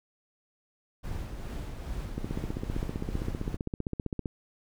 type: noise with tremolo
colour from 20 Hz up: brown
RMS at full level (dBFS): -35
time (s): 1.03-3.57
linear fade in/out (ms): 20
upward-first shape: sine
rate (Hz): 2.4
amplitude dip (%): 35
type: click train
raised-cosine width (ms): 3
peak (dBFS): -19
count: 33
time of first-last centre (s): 2.18-4.258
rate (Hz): 15.4
effects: none